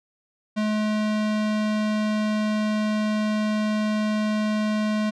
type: tone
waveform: square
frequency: 213.4 Hz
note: G#3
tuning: 47 cents sharp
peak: -22 dBFS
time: 0.56-5.11 s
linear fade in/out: 20 ms
effects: low-pass 5000 Hz 12 dB/octave